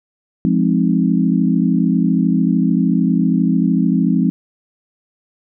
sine chord, F minor seventh, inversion none, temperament equal, 174.61 / 207.7 / 261.6 / 311.1 Hz, F3 / Ab3 / C4 / Eb4, 0 / 0 / 0 / 0 cents, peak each -16 / -17 / -17 / -22 dBFS, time 0.45-4.3 s, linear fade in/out 0 ms, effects none

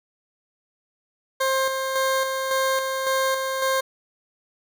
20% pulse tone with tremolo, 530 Hz, C5, 22 cents sharp, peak -15 dBFS, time 1.4-3.81 s, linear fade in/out 10 ms, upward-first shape square, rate 1.8 Hz, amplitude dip 40%, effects none

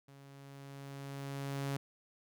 sawtooth tone with level ramp, 138.7 Hz, C#3, 1 cent sharp, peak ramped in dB -51 to -30 dBFS, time 0.08-1.77 s, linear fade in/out 5 ms, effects none

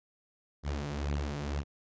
sawtooth beating tone pair, 71.4 / 73.4 Hz, D2 / D2, -48 / 0 cents, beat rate 2 Hz, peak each -30 / -32 dBFS, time 0.63-1.64 s, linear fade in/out 50 ms, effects resampled to 16000 Hz

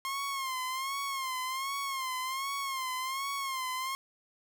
sawtooth tone with vibrato, 1067 Hz, C6, 34 cents sharp, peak -29 dBFS, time 0.05-3.95 s, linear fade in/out 0 ms, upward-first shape sine, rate 1.3 Hz, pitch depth 77 cents each way, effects none

